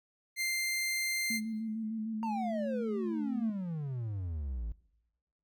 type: tone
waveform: sawtooth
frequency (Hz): 2093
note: C7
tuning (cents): 0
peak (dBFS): -27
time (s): 0.36-1.41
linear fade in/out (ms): 50
type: tone with vibrato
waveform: sine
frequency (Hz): 220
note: A3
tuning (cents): 0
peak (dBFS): -34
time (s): 1.3-3.5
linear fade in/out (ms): 5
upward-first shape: square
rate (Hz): 6.6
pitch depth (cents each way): 34
type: exponential sweep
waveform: triangle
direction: down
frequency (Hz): 928 to 51.9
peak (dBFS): -32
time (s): 2.23-4.72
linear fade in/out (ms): 0
effects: noise-tail reverb RT60 1.0 s tail -23 dB re dry